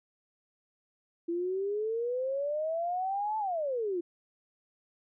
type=exponential two-way sweep; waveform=sine; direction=up then down; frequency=334.9 to 880 to 334.9 Hz; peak=-29 dBFS; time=1.28-4.01 s; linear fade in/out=10 ms; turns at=3.38 s; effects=none